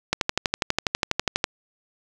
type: click train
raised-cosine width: 0.2 ms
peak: -3 dBFS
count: 17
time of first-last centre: 0.13-1.441 s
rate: 12.2 Hz
effects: none